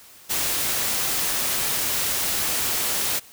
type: noise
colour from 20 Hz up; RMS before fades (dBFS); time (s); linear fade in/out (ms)
white; -24; 0.29-3.2; 20
effects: white hiss -48 dBFS RMS until 3.32 s